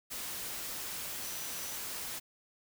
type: tone in noise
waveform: sine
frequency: 5920 Hz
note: F#8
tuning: in tune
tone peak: -47 dBFS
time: 1.22-1.77 s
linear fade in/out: 20 ms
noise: white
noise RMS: -40 dBFS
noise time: 0.1-2.2 s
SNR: -10 dB
effects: none